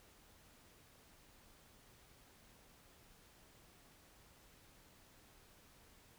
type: silence
effects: pink hiss -65 dBFS RMS until 6.18 s